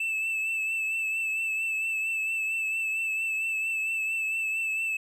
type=tone with vibrato; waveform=triangle; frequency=2637 Hz; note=E7; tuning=in tune; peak=-25 dBFS; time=0-4.97 s; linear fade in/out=5 ms; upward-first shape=triangle; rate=4.4 Hz; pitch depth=35 cents each way; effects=none